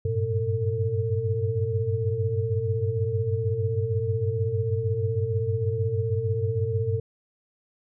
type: tone cluster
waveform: sine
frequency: 95.5 / 101.9 / 117.7 / 450.7 Hz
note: G2 / G#2 / A#2 / A4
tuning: -45 / -32 / +17 / +42 cents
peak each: -32 / -27 / -28 / -28 dBFS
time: 0.05-7 s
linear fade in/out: 5 ms
effects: none